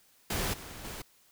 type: noise with level steps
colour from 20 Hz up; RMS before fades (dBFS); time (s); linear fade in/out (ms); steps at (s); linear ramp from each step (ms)
pink; -32 / -45 / -41; 0.3-1.02; 5; 0.53 / 0.84; 10
effects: white hiss -64 dBFS RMS until 1.31 s